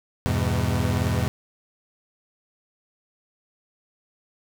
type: tone cluster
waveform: 30% pulse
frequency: 83 / 101.5 / 125.2 Hz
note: E2 / G#2 / B2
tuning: +12 / -39 / +24 cents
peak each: -23 dBFS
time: 0.26-1.28 s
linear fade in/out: 0 ms
effects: none